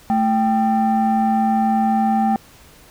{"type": "tone pair together", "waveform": "sine", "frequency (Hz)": [220, 784], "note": ["A3", "G5"], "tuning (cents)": [0, 0], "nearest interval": "octave + minor seventh", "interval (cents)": 2200, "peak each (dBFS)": -15, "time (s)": [0.1, 2.36], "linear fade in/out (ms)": 0, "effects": ["tanh soft clip ceiling -11 dBFS", "pink hiss -47 dBFS RMS until 2.9 s"]}